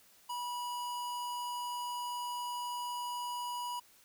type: tone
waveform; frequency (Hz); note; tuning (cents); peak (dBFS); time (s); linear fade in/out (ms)
square; 974; B5; -24; -37; 0.29-3.8; 10
effects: white hiss -63 dBFS RMS until 4.04 s